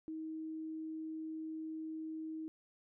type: tone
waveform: sine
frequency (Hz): 316.9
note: D#4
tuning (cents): +32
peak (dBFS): -40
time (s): 0.08-2.48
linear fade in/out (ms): 0
effects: none